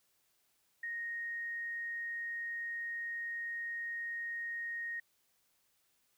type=tone; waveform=sine; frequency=1864.7 Hz; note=A#6; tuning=in tune; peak=-37 dBFS; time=0.83-5 s; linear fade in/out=5 ms; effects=white hiss -75 dBFS RMS until 6.17 s